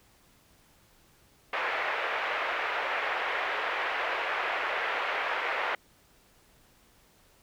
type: band-pass noise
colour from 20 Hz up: white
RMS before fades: -31 dBFS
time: 1.53-5.75 s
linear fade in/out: 2 ms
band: 470 to 2300 Hz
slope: 24 dB/octave
effects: pink hiss -62 dBFS RMS until 7.42 s